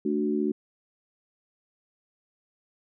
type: chord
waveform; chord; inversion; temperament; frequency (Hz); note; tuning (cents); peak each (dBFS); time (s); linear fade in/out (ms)
sine; D major; second; equal; 220 / 293.7 / 370; A3 / D4 / F#4; 0 / 0 / 0; -28; 0.05-0.52; 5
effects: none